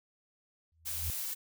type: tone with exponential growth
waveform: sine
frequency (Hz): 81.3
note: E2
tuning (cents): -23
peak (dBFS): -31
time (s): 0.72-1.1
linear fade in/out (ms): 0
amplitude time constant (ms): 81
type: noise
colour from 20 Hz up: blue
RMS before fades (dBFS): -37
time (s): 0.85-1.35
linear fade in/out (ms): 20
effects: none